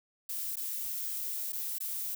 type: noise with dropouts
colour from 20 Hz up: violet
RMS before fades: -36 dBFS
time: 0.29-2.15 s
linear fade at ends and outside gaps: 5 ms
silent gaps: 0.558-0.568 / 1.523-1.53 / 1.785-1.803 s
effects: none